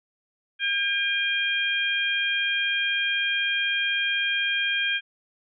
harmonic tone, 804 Hz, G5, 44 cents sharp, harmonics 2 / 3 / 4, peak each -26 / -27 / -27 dBFS, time 0.59-5.01 s, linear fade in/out 50 ms, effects none

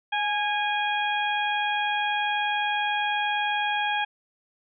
harmonic tone with a mistuned harmonic, 821 Hz, G#5, 20 cents flat, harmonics 1 / 2 / 3 / 4, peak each -26 / -29 / -31 / -32 dBFS, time 0.12-4.05 s, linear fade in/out 10 ms, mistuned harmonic 1, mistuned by +28 cents, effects none

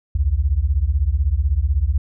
sine beating tone pair, 62.3 / 78.3 Hz, B1 / D#2, +16 / +11 cents, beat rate 16 Hz, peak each -18 dBFS, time 0.15-1.98 s, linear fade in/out 5 ms, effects none

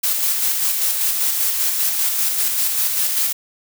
blue noise with tremolo, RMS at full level -18 dBFS, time 0.03-3.33 s, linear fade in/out 10 ms, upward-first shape square, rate 5.1 Hz, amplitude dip 30%, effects none

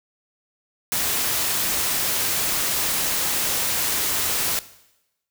white noise, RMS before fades -23 dBFS, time 0.92-4.59 s, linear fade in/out 0 ms, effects noise-tail reverb RT60 0.9 s tail -17 dB re dry

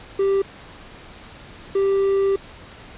triangle tone bursts at uneven times, 392 Hz, G4, in tune, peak -14 dBFS, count 2, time 0.19-0.42 / 1.75-2.36 s, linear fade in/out 5 ms, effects pink hiss -42 dBFS RMS until 2.97 s + resampled to 8000 Hz

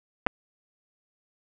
clicks, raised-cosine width 0.5 ms, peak -9 dBFS, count 2, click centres 0.265 / 0.269 s, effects none

